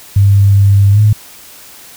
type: tone with pitch glide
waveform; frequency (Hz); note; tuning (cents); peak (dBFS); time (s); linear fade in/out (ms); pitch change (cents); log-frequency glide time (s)
sine; 99.5 to 106.03; G2 to G#2; +26 to +36; -4; 0.16-1.13; 5; +110; 0.92-0.99
effects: white hiss -36 dBFS RMS until 1.96 s

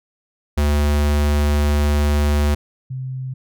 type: tone pair in turn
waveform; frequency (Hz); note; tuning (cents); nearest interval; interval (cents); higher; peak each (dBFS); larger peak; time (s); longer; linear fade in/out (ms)
square / sine; 73.42 / 130.23; D2 / C3; 0 / -8; minor seventh; 992; second; -15 / -24; first; 0.57-2.55 / 2.9-3.34; first; 10
effects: none

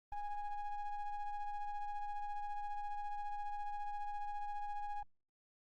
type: ring-modulated tone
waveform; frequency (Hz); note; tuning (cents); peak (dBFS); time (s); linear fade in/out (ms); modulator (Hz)
triangle; 415.3; G#4; 0; -33; 0.12-5.03; 5; 408
effects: Opus 24 kbps

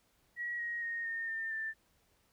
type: tone with pitch steps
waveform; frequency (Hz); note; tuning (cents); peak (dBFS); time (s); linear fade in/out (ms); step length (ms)
sine; 1915 / 1886.5 / 1858.3 / 1830.6 / 1803.3 / 1776.5; A#6 / A#6 / A#6 / A#6 / A6 / A6; +46 / +20 / -6 / -32 / +42 / +16; -35; 0.36-1.74; 50; 230
effects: pink hiss -72 dBFS RMS until 2.32 s

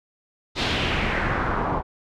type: noise with low-pass filter sweep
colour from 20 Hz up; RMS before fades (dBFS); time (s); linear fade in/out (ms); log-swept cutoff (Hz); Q
pink; -24; 0.55-1.83; 50; 4100 to 910; 2.2
effects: none

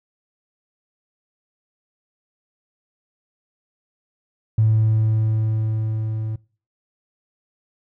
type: tone with level ramp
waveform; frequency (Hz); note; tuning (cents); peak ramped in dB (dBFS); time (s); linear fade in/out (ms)
triangle; 109.6; A2; -6; -9 to -21; 4.58-6.36; 5
effects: noise-tail reverb RT60 0.4 s tail -24 dB re dry + tanh soft clip ceiling -10 dBFS

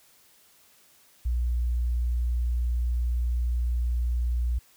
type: tone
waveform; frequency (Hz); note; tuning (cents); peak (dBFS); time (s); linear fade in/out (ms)
sine; 60; B1; -49; -23; 1.25-4.59; 10
effects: white hiss -59 dBFS RMS until 4.76 s

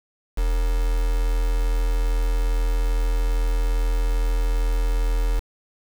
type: tone with quantisation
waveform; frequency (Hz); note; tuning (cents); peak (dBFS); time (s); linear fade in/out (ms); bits
sine; 41.2; E1; 0; -18; 0.37-5.4; 10; 5
effects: none

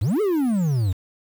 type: exponential two-way sweep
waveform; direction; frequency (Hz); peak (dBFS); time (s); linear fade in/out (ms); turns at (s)
triangle; up then down; 86.9 to 444.5 to 86.9; -16; 0.01-0.93; 10; 0.21
effects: 7-bit

